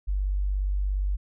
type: tone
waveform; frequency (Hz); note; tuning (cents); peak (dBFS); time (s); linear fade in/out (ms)
sine; 48.58; G1; -15; -23; 0.07-1.17; 20
effects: none